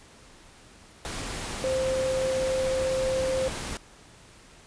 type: tone in noise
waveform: sine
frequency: 523.3 Hz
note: C5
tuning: in tune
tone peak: -24 dBFS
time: 1.64-3.48 s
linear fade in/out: 0 ms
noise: pink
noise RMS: -34 dBFS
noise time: 1.05-3.77 s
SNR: +7 dB
effects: pink hiss -52 dBFS RMS until 4.66 s + resampled to 22050 Hz